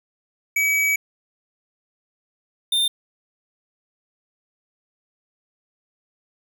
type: tone pair in turn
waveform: square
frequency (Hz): 2279 / 3612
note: C#7 / A7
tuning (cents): +47 / +45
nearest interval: minor sixth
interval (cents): 798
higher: second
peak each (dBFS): -18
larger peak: neither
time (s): 0.56-0.96 / 2.72-2.88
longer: first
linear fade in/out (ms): 5
effects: none